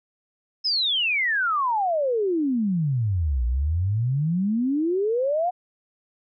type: exponential two-way sweep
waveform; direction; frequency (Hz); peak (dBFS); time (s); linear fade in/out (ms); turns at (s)
sine; down then up; 5274 to 57.6 to 739; -20; 0.64-5.51; 20; 3.45
effects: none